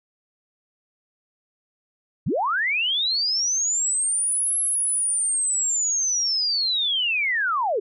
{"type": "linear two-way sweep", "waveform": "sine", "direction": "up then down", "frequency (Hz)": [86.7, 11110, 368.5], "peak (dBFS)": -20, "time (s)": [2.26, 7.8], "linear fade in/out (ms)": 10, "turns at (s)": 4.58, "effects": []}